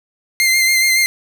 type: tone with vibrato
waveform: sawtooth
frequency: 2093 Hz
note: C7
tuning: in tune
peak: -8 dBFS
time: 0.4-1.06 s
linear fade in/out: 0 ms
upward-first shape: sine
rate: 7.1 Hz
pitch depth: 25 cents each way
effects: none